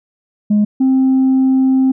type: tone pair in turn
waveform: sine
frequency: 208.8 / 263.1 Hz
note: G#3 / C4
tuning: +10 / +10 cents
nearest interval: major third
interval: 400 cents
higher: second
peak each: -7 dBFS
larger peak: neither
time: 0.5-0.65 / 0.8-1.92 s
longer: second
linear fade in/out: 10 ms
effects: tanh soft clip ceiling -7 dBFS